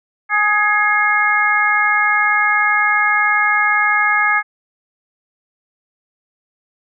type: harmonic tone with a mistuned harmonic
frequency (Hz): 417.2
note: G#4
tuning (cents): +8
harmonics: 2 / 3 / 4 / 5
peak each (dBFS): -21 / -18 / -16 / -17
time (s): 0.29-4.43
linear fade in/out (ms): 50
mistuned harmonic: 5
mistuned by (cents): +45
effects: none